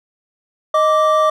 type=tone pair together; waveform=triangle; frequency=623 / 1170.6 Hz; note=D#5 / D6; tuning=+2 / -6 cents; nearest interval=major seventh; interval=1092 cents; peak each=-12 dBFS; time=0.74-1.3 s; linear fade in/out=5 ms; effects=none